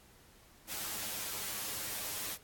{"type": "noise with comb filter", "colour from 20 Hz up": "white", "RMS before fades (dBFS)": -39, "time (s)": [0.67, 2.38], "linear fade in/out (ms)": 50, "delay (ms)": 9.6, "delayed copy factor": 1, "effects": ["pink hiss -61 dBFS RMS until 2.43 s", "AAC 64 kbps"]}